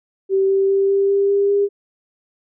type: tone with pitch steps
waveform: sine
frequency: 386.7 / 389.4 / 392.1 / 394.8 / 397.6 / 400.3 / 403.1 Hz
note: G4 / G4 / G4 / G4 / G4 / G4 / G4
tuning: -24 / -12 / 0 / +12 / +25 / +36 / +48 cents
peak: -13 dBFS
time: 0.29-1.69 s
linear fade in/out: 50 ms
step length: 200 ms
effects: none